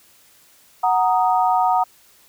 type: chord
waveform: sine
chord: D# minor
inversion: first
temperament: equal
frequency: 740 / 932.3 / 1244.5 Hz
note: F#5 / A#5 / D#6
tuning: 0 / 0 / 0 cents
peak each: -17 / -19 / -23 dBFS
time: 0.83-1.84 s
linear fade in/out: 10 ms
effects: white hiss -53 dBFS RMS until 2.28 s